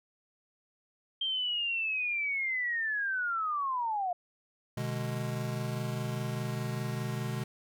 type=linear sweep; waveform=sine; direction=down; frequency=3176 to 693 Hz; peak=-29 dBFS; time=1.21-4.13 s; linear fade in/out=5 ms
type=chord; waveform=square; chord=G# diminished; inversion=first; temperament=just; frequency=124.59 / 149.51 / 207.7 Hz; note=B2 / D3 / G#3; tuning=+16 / +31 / 0 cents; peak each=-35 / -39 / -40 dBFS; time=4.77-7.44 s; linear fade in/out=5 ms
effects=none